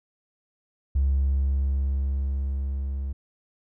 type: tone with level ramp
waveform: triangle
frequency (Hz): 68.2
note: C#2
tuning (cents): -28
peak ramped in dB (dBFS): -15 to -25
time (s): 0.95-3.13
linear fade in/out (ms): 10
effects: tanh soft clip ceiling -16 dBFS